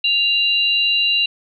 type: tone pair together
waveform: sine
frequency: 2794 / 3951 Hz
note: F7 / B7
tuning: 0 / 0 cents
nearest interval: tritone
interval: 600 cents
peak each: -15 / -20 dBFS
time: 0.04-1.26 s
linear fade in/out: 5 ms
effects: none